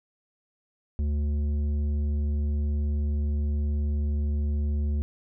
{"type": "tone with tanh clipping", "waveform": "sine", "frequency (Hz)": 73.42, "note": "D2", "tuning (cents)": 0, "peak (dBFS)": -25, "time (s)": [0.99, 5.02], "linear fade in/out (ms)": 0, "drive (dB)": 9, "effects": []}